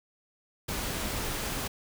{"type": "noise", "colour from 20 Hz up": "pink", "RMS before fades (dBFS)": -33, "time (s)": [0.68, 1.68], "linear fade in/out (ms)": 10, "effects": []}